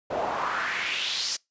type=noise with band-pass filter sweep; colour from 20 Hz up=pink; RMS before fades=-29 dBFS; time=0.1-1.37 s; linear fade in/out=10 ms; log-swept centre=590 to 5800 Hz; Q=3.1; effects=noise-tail reverb RT60 0.2 s tail -25 dB re dry + resampled to 16000 Hz